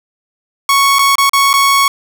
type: tone with dropouts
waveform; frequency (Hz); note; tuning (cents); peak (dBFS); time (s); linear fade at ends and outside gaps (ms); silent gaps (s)
sawtooth; 1108.7; C#6; 0; -4; 0.69-1.88; 2; 0.986-0.991 / 1.155-1.182 / 1.295-1.333 / 1.531-1.538
effects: none